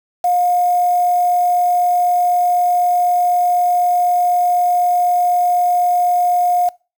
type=tone with quantisation; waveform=sine; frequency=712 Hz; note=F5; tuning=33 cents sharp; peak=-12 dBFS; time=0.24-6.69 s; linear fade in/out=5 ms; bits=5; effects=noise-tail reverb RT60 0.3 s tail -22 dB re dry